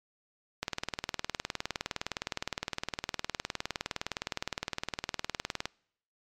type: click train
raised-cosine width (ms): 0.2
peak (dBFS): -14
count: 99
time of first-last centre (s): 0.63-5.656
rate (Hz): 19.5
effects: noise-tail reverb RT60 0.7 s tail -26 dB re dry + MP3 96 kbps